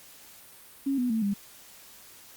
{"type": "tone with pitch steps", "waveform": "sine", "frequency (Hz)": [274.4, 247.3, 222.9, 200.9], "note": ["C#4", "B3", "A3", "G3"], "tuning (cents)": [-17, 3, 23, 43], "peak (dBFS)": -24, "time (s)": [0.86, 1.34], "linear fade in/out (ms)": 10, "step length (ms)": 120, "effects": ["white hiss -51 dBFS RMS until 2.36 s", "Opus 48 kbps"]}